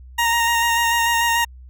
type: tone with vibrato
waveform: 20% pulse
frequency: 932.3 Hz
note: A#5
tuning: in tune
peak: -11 dBFS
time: 0.18-1.45 s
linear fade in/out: 10 ms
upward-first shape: square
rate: 6.8 Hz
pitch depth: 15 cents each way
effects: added 63 Hz sine -38 dBFS peak until 1.69 s